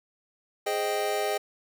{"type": "chord", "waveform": "square", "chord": "Ab major seventh", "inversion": "none", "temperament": "equal", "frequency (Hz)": [415.3, 523.3, 622.3, 784], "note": ["Ab4", "C5", "Eb5", "G5"], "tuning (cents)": [0, 0, 0, 0], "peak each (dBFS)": [-31, -36, -32, -32], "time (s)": [0.66, 1.38], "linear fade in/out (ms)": 10, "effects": []}